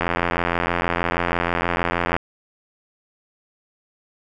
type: click train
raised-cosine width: 0.5 ms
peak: -5 dBFS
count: 187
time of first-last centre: 0.01-2.165 s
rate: 86.3 Hz
effects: none